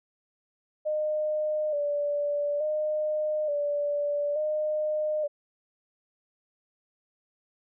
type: tone with vibrato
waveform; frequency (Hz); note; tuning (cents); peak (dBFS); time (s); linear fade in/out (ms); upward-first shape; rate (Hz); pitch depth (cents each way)
sine; 596; D5; +25; -25; 0.85-5.28; 20; square; 0.57; 43
effects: none